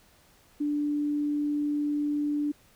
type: tone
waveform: sine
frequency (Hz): 293.7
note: D4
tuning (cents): 0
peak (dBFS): -25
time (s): 0.6-2.52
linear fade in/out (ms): 10
effects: pink hiss -60 dBFS RMS until 2.75 s